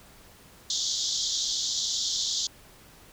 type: band-pass noise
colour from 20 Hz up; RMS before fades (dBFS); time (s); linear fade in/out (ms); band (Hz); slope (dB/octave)
pink; -29; 0.7-2.47; 2; 3300 to 7100; 96
effects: pink hiss -53 dBFS RMS until 3.12 s